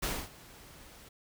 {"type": "noise with ADSR envelope", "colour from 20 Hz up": "pink", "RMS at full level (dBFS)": -32, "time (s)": [0.02, 1.09], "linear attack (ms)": 15, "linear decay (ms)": 250, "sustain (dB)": -21, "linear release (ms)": 9, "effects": []}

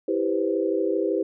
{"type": "chord", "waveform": "sine", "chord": "C major seventh", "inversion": "first", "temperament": "just", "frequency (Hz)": [327, 392.4, 490.5, 523.3], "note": ["E4", "G4", "B4", "C5"], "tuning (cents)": [-14, 2, -12, 0], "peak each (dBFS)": [-26, -25, -28, -29], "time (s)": [0.08, 1.23], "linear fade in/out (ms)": 5, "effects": []}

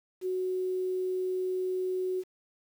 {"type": "tone with quantisation", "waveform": "sine", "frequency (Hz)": 370, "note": "F#4", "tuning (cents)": 0, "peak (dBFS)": -28, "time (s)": [0.21, 2.24], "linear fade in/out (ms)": 50, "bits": 9, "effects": []}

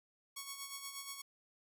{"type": "tone with tremolo", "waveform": "5% pulse", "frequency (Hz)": 1108.7, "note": "C#6", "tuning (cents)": 0, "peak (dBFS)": -30, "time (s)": [0.36, 1.22], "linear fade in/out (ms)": 10, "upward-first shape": "sine", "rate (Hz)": 8.4, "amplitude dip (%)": 55, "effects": []}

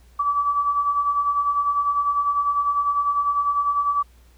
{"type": "beating tone pair", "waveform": "sine", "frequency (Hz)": [1143, 1153], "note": ["D6", "D6"], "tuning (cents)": [-47, -32], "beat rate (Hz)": 10, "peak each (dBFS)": [-27, -19], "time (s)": [0.19, 4.03], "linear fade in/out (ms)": 10, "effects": ["added 60 Hz sine -49 dBFS peak until 4.37 s", "pink hiss -59 dBFS RMS until 4.37 s"]}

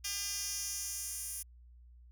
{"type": "tone with high-pass filter sweep", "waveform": "10% pulse", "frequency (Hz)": 402.1, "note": "G4", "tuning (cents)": 44, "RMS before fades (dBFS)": -39, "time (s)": [0.04, 1.43], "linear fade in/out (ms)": 10, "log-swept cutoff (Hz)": [4200, 9500], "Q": 1.6, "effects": ["added 60 Hz sine -54 dBFS peak until 2.11 s"]}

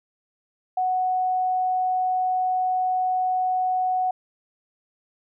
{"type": "tone", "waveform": "sine", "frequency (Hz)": 740, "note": "F#5", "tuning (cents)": 0, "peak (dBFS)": -20, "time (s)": [0.77, 4.11], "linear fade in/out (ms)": 5, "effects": []}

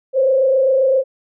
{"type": "tone with frequency modulation", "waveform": "sine", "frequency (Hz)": 530, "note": "C5", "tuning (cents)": 22, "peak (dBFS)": -11, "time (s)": [0.13, 1.04], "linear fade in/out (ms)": 50, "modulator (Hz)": 27.6, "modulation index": 0.7, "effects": []}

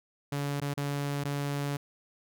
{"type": "tone with dropouts", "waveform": "sawtooth", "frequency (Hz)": 142.6, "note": "C#3", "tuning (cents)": 49, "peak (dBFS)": -26, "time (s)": [0.32, 1.77], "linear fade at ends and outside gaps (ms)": 5, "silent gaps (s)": [[0.603, 0.616], [0.739, 0.774], [1.238, 1.249]], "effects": []}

